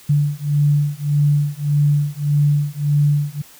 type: beating tone pair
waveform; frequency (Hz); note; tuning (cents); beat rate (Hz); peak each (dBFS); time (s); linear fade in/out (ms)
sine; 145.1 / 146.8; D3 / D3; -21 / 0; 1.7; -17; 0.09-3.42; 10
effects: white hiss -45 dBFS RMS until 3.59 s